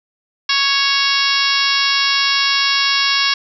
harmonic tone with a mistuned harmonic, 554.4 Hz, C#5, in tune, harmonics 2 / 3 / 4 / 5 / 6 / 7 / 8 / 9 / 10, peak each -22 / -22 / -22 / -22 / -22 / -22 / -22 / -22 / -22 dBFS, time 0.49-3.34 s, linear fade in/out 5 ms, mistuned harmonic 9, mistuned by +17 cents, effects none

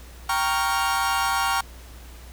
40% pulse chord, G half-diminished seventh, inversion none, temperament equal, 784 / 932.3 / 1108.7 / 1396.9 Hz, G5 / Bb5 / Db6 / F6, 0 / 0 / 0 / 0 cents, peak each -26 dBFS, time 0.29-1.61 s, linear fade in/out 5 ms, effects added 60 Hz sine -41 dBFS peak until 2.32 s + pink hiss -48 dBFS RMS until 2.32 s

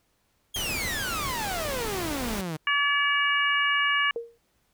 sawtooth exponential sweep, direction down, 3322 to 149.8 Hz, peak -26 dBFS, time 0.54-2.57 s, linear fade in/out 10 ms
pink noise, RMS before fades -34 dBFS, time 0.56-2.41 s, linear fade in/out 0 ms
harmonic tone, 572 Hz, D5, 46 cents flat, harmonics 2 / 3 / 4 / 5, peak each -27 / -25 / -28 / -28 dBFS, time 2.67-4.11 s, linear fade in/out 2 ms
sine tone with exponential decay, 466.2 Hz, A#4, in tune, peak -25 dBFS, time 4.16-4.38 s, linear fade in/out 1 ms, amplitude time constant 47 ms
effects pink hiss -70 dBFS RMS until 4.73 s

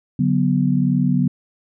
sine chord, B minor, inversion first, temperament equal with one note detuned, 144.23 / 185 / 246.9 Hz, D3 / F#3 / B3, -31 / 0 / 0 cents, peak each -19 dBFS, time 0.19-1.28 s, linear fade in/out 5 ms, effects none

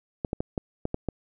clicks, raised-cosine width 2 ms, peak -14 dBFS, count 7, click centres 0.248 / 0.331 / 0.405 / 0.578 / 0.854 / 0.944 / 1.087 s, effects none

